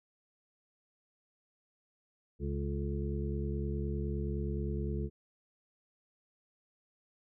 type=harmonic tone with a mistuned harmonic; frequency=69.7 Hz; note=C#2; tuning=10 cents sharp; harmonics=1 / 2 / 3 / 5 / 6; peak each=-35 / -38 / -40 / -42 / -43 dBFS; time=2.39-5.1 s; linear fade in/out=50 ms; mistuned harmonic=6; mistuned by=+58 cents; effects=none